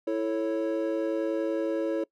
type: chord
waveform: triangle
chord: A major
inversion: second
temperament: equal with one note detuned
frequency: 329.6 / 440 / 551.2 Hz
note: E4 / A4 / C#5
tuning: 0 / 0 / -10 cents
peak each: -27 / -30 / -28 dBFS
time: 0.07-2.04 s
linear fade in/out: 5 ms
effects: noise-tail reverb RT60 0.1 s tail -23 dB re dry